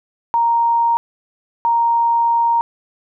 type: tone pair in turn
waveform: sine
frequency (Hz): 932.3 / 932.3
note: A#5 / A#5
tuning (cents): 0 / 0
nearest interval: unison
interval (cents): 0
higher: neither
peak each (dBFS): -12 / -12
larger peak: neither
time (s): 0.34-0.97 / 1.65-2.61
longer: second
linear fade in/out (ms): 0
effects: none